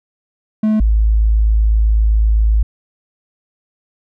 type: tone pair in turn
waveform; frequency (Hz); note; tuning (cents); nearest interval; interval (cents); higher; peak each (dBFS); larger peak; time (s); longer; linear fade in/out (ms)
triangle / sine; 215.7 / 53.92; A3 / A1; -34 / -34; 2 octaves; 2400; first; -9; neither; 0.63-0.8 / 0.8-2.63; second; 5
effects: none